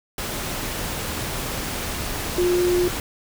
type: tone in noise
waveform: sine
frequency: 355.7 Hz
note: F4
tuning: 32 cents sharp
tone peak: -17 dBFS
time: 2.38-2.88 s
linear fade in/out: 2 ms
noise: pink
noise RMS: -28 dBFS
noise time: 0.18-3 s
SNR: +8 dB
effects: none